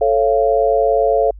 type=chord; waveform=sine; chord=A augmented; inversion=none; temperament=just; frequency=440 / 550 / 687.5 Hz; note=A4 / C#5 / E#5; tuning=0 / -14 / -27 cents; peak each=-16 dBFS; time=0.01-1.31 s; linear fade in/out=5 ms; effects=added 50 Hz sine -33 dBFS peak until 1.39 s